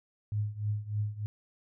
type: tone with tremolo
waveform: sine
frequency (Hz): 105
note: G#2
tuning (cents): +19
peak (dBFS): -26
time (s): 0.32-1.26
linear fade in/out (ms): 0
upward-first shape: triangle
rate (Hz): 3.3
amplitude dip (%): 90
effects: none